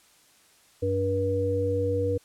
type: harmonic tone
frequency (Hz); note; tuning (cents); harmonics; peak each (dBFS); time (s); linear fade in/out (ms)
96.2; G2; -32; 1 / 3 / 5; -28 / -33 / -25; 0.82-2.18; 10
effects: white hiss -59 dBFS RMS until 2.24 s + low-pass 11000 Hz 12 dB/octave